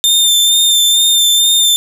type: tone with vibrato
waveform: sawtooth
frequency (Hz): 3594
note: A7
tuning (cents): +36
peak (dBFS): -5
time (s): 0.04-1.76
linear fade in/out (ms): 0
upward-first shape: sine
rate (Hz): 2.2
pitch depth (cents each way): 23
effects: none